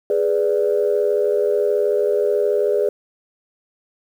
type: chord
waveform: sine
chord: G# diminished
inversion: none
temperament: equal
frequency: 415.3 / 493.9 / 587.3 Hz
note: G#4 / B4 / D5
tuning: 0 / 0 / 0 cents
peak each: -17 / -21 / -21 dBFS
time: 0.1-2.89 s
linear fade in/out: 2 ms
effects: tanh soft clip ceiling -7 dBFS + 8-bit